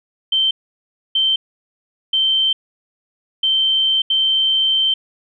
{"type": "tone bursts at uneven times", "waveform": "sine", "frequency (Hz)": 3114, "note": "G7", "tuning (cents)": -12, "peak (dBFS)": -13, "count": 5, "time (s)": [[0.32, 0.51], [1.15, 1.36], [2.13, 2.53], [3.43, 4.02], [4.1, 4.94]], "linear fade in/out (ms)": 5, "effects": []}